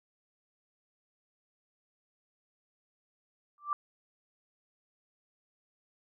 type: tone with exponential growth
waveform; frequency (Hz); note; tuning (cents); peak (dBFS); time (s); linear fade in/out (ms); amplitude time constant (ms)
sine; 1174.7; D6; 0; -24; 3.58-3.73; 1; 31
effects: none